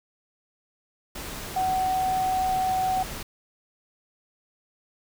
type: tone in noise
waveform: sine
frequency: 750 Hz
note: F#5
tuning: 23 cents sharp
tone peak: -22 dBFS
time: 1.56-3.03 s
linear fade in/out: 5 ms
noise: pink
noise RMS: -36 dBFS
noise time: 1.15-3.23 s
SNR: +11 dB
effects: none